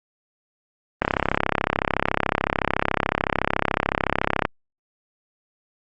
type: click train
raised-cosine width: 0.5 ms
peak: -3 dBFS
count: 117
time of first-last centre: 1.02-4.452 s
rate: 33.8 Hz
effects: Opus 24 kbps